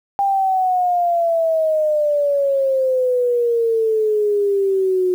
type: exponential sweep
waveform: sine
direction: down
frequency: 800 to 361.9 Hz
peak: -14 dBFS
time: 0.19-5.14 s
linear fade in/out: 0 ms
effects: 8-bit